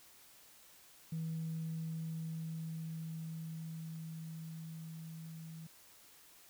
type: tone with level ramp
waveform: sine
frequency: 161.7 Hz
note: E3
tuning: 33 cents flat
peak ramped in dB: -35 to -46 dBFS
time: 1.12-5.67 s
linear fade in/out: 5 ms
effects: tanh soft clip ceiling -33 dBFS + white hiss -61 dBFS RMS until 6.49 s